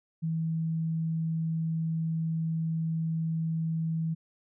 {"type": "tone", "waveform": "sine", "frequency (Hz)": 162.1, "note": "E3", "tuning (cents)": -29, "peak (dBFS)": -27, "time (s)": [0.22, 4.15], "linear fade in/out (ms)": 20, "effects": []}